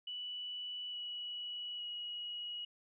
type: tone with pitch steps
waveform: sine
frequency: 2960 / 2933 / 2906 Hz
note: F#7 / F#7 / F#7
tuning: 0 / -16 / -32 cents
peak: -40 dBFS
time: 0.07-2.65 s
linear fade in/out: 5 ms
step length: 860 ms
effects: none